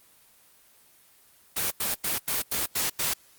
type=noise bursts; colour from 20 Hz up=white; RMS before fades=-27 dBFS; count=7; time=1.56-3.138 s; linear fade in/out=10 ms; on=150 ms; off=88 ms; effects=white hiss -58 dBFS RMS until 3.38 s + Opus 24 kbps